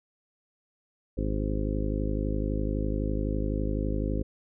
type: harmonic tone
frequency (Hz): 51.91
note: G#1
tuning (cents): 0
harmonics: 1 / 2 / 3 / 4 / 5 / 6 / 7 / 8 / 10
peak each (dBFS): -29 / -34 / -37 / -37 / -35 / -36 / -41 / -39 / -39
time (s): 1.17-4.23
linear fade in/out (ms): 10
effects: none